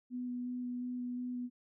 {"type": "tone with vibrato", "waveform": "sine", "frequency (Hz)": 247.2, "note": "B3", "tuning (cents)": 2, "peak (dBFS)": -36, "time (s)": [0.1, 1.5], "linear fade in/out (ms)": 50, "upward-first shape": "square", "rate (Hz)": 2.8, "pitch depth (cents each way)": 8, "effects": []}